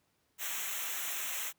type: noise with comb filter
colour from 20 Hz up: white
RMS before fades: -37 dBFS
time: 0.38-1.53 s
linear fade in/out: 50 ms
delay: 0.21 ms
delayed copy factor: -0.9
effects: pink hiss -75 dBFS RMS until 1.58 s + high-pass 80 Hz 12 dB/octave